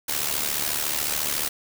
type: noise with amplitude modulation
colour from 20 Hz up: white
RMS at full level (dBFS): -23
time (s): 0.08-1.49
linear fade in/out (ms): 10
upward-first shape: sine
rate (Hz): 74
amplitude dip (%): 70
effects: none